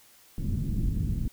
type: low-pass noise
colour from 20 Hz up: pink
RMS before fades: -28 dBFS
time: 0.38-1.28 s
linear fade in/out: 2 ms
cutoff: 230 Hz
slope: 24 dB/octave
effects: white hiss -57 dBFS RMS until 1.32 s